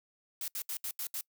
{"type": "noise bursts at uneven times", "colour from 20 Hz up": "blue", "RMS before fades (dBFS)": -37, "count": 6, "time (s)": [[0.41, 0.48], [0.55, 0.62], [0.69, 0.77], [0.84, 0.91], [0.99, 1.07], [1.14, 1.21]], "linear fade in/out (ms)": 2, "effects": ["noise-tail reverb RT60 0.1 s tail -24 dB re dry"]}